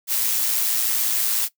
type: noise with amplitude modulation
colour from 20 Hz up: blue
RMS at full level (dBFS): -20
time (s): 0.07-1.49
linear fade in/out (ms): 50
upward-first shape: sine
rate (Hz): 114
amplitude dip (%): 35
effects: noise-tail reverb RT60 0.1 s tail -18 dB re dry